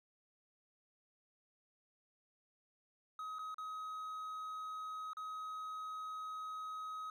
triangle tone with dropouts, 1267 Hz, D#6, 31 cents sharp, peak -40 dBFS, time 3.19-7.1 s, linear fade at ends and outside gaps 2 ms, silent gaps 3.386-3.391 / 3.544-3.582 / 5.133-5.169 s, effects none

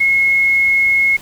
sine tone, 2170 Hz, C#7, 37 cents flat, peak -10 dBFS, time 0-1.17 s, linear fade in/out 10 ms, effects pink hiss -38 dBFS RMS until 1.21 s

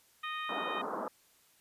harmonic tone, 619 Hz, D#5, 9 cents flat, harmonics 2 / 3 / 4 / 5 / 6, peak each -38 / -42 / -44 / -46 / -48 dBFS, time 0.23-0.82 s, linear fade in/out 10 ms
white band-pass noise, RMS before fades -38 dBFS, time 0.49-1.08 s, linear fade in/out 2 ms, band 200 to 1300 Hz, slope 48 dB/octave
effects white hiss -66 dBFS RMS until 1.6 s + resampled to 32000 Hz

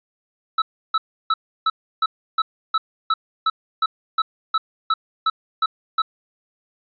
square tone bursts, 1307 Hz, E6, 15 cents flat, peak -16 dBFS, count 16, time 0.58-6.02 s, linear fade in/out 5 ms, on 40 ms, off 320 ms, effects resampled to 11025 Hz

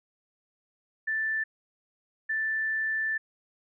sine tone bursts at uneven times, 1764 Hz, A6, 4 cents sharp, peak -26 dBFS, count 2, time 1.07-1.44 / 2.29-3.18 s, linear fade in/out 10 ms, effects none

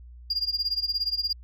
sine tone with tremolo, 4816 Hz, D8, 43 cents sharp, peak -20 dBFS, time 0.3-1.33 s, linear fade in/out 5 ms, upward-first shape sine, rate 17 Hz, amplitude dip 90%, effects tanh soft clip ceiling -20 dBFS + added 60 Hz sine -43 dBFS peak until 1.43 s

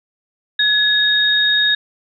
sine tone pair together, 1691 / 3733 Hz, G#6 / A#7, +31 / +2 cents, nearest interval octave + major second, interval 1371 cents, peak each -16 / -14 dBFS, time 0.59-1.75 s, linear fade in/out 5 ms, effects none

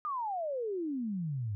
sine exponential sweep, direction down, 1239 to 98 Hz, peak -32 dBFS, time 0.05-1.55 s, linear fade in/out 0 ms, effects none

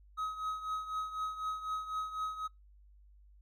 triangle tone with tremolo, 1270 Hz, D#6, 35 cents sharp, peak -30 dBFS, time 0.17-2.48 s, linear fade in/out 20 ms, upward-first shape triangle, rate 4 Hz, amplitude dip 75%, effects noise-tail reverb RT60 0.2 s tail -26 dB re dry + added 50 Hz sine -57 dBFS peak until 3.41 s

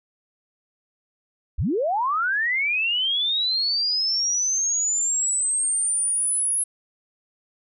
sine linear sweep, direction up, 35.94 to 10640 Hz, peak -20 dBFS, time 1.58-6.64 s, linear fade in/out 10 ms, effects none

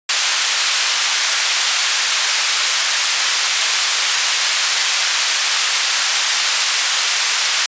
white band-pass noise, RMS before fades -17 dBFS, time 0.09-7.66 s, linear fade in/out 2 ms, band 1200 to 6300 Hz, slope 12 dB/octave, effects resampled to 16000 Hz

